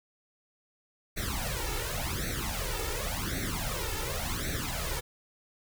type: noise with flanger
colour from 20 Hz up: pink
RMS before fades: -33 dBFS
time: 1.16-5.01 s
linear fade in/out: 20 ms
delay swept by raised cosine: 0.49 to 2.29 ms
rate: 0.9 Hz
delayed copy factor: +0.95
effects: none